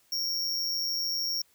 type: tone with amplitude modulation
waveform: square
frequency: 5530 Hz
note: F8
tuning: 18 cents flat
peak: -25 dBFS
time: 0.12-1.42 s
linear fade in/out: 5 ms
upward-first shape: sine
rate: 167 Hz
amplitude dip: 75%
effects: white hiss -65 dBFS RMS until 1.54 s